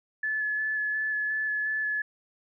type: tone with vibrato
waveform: sine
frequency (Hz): 1722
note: A6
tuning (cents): -38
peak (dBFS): -26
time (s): 0.23-2.02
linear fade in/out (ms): 5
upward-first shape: square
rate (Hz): 2.8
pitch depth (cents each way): 11
effects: none